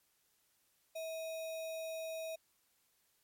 sine tone with sample-and-hold, 646 Hz, E5, 35 cents flat, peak -39 dBFS, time 0.95-2.36 s, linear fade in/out 10 ms, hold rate 3150 Hz, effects white hiss -75 dBFS RMS until 3.23 s + MP3 64 kbps

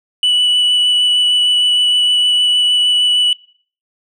sine tone with vibrato, 2960 Hz, F#7, in tune, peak -7 dBFS, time 0.23-3.33 s, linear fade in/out 2 ms, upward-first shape sine, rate 6.5 Hz, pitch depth 9 cents each way, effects noise-tail reverb RT60 0.5 s tail -25 dB re dry + tanh soft clip ceiling -9 dBFS

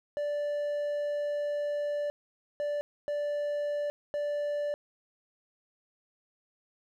triangle tone bursts at uneven times, 585 Hz, D5, 7 cents flat, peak -27 dBFS, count 4, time 0.17-2.1 / 2.6-2.81 / 3.08-3.9 / 4.14-4.74 s, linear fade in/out 0 ms, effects none

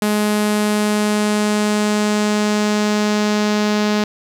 sawtooth tone with low-pass filter sweep, 210 Hz, G#3, 19 cents sharp, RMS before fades -17 dBFS, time 0.02-4.04 s, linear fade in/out 2 ms, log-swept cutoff 12000 to 5100 Hz, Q 1.4, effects 7-bit

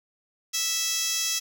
15% pulse tone with high-pass filter, 657 Hz, E5, 6 cents flat, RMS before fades -27 dBFS, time 0.53-1.4 s, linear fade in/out 20 ms, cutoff 4500 Hz, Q 3.9, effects 9-bit

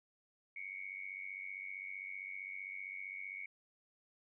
sine tone with amplitude modulation, 2217 Hz, C#7, in tune, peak -39 dBFS, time 0.56-3.46 s, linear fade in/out 5 ms, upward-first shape sine, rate 95.4 Hz, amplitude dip 85%, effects none

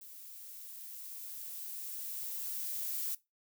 violet noise with level ramp, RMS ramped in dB -51 to -36 dBFS, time 0.01-3.15 s, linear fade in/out 5 ms, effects noise-tail reverb RT60 0.2 s tail -19 dB re dry

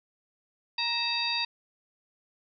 harmonic tone with a mistuned harmonic, 938 Hz, A#5, 11 cents sharp, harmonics 1 / 2 / 3 / 4 / 5, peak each -35 / -40 / -32 / -32 / -31 dBFS, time 0.78-1.45 s, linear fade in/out 5 ms, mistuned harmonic 3, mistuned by -120 cents, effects none

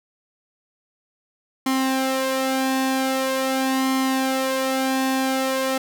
sawtooth tone with flanger, 264.1 Hz, C4, 16 cents sharp, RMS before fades -22 dBFS, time 1.66-5.78 s, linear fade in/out 5 ms, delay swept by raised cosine 0.95 to 2.65 ms, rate 0.44 Hz, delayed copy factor +0.6, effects none

